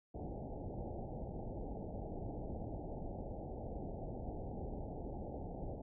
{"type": "low-pass noise", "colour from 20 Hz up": "pink", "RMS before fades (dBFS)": -44, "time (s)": [0.14, 5.82], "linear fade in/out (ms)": 10, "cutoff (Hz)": 830, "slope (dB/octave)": 96, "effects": []}